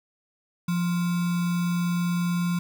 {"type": "tone with sample-and-hold", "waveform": "sine", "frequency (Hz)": 174.61, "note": "F3", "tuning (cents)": 0, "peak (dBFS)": -22, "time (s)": [0.68, 2.59], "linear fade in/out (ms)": 5, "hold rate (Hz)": 1225, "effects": []}